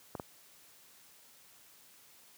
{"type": "clicks", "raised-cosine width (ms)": 1, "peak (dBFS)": -24, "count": 2, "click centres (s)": [0.152, 0.198], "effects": ["white hiss -60 dBFS RMS until 2.37 s", "high-pass 80 Hz 12 dB/octave"]}